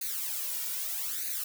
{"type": "noise with flanger", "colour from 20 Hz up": "blue", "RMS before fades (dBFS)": -34, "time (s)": [0.01, 1.44], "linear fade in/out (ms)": 5, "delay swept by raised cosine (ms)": [0.46, 2.16], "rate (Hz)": 0.8, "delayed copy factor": 0.85, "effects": []}